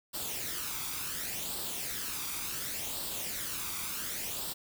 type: noise with flanger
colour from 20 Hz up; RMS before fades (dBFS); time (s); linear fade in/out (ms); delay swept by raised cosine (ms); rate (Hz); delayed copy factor
white; -37; 0.13-4.54; 20; 0.23 to 0.86; 0.69; +0.55
effects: none